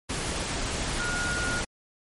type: tone in noise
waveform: sine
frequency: 1431 Hz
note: F6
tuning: 42 cents sharp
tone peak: -29 dBFS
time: 0.99-1.61 s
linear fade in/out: 10 ms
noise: pink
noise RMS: -30 dBFS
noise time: 0.09-1.65 s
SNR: -2 dB
effects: MP3 48 kbps